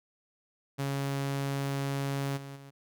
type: tone with level steps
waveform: sawtooth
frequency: 138.59 Hz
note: C#3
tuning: in tune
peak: -26 / -37 / -43 dBFS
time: 0.78-2.71 s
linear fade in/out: 20 ms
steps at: 2.36 / 2.55 s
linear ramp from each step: 20 ms
effects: none